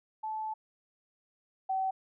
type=tone pair in turn; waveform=sine; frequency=870 / 763.2 Hz; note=A5 / G5; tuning=-20 / -47 cents; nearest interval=major second; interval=227 cents; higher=first; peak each=-33 / -28 dBFS; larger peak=second; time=0.23-0.54 / 1.69-1.91 s; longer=first; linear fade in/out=10 ms; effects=none